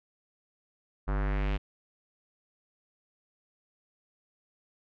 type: tone with low-pass filter sweep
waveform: square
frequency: 49.63 Hz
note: G1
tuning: 22 cents sharp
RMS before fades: -29 dBFS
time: 1.07-1.58 s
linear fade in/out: 20 ms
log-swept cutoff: 1300 to 3000 Hz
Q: 2.1
effects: none